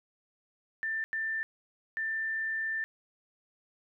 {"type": "tone bursts at uneven times", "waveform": "sine", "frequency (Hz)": 1782, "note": "A6", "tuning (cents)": 22, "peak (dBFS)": -30, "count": 3, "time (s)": [[0.83, 1.04], [1.13, 1.43], [1.97, 2.84]], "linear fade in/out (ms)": 0, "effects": []}